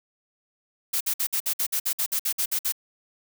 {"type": "noise bursts", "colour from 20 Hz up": "blue", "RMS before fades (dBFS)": -25, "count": 14, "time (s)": [0.93, 2.723], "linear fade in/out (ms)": 10, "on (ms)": 77, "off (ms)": 55, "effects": []}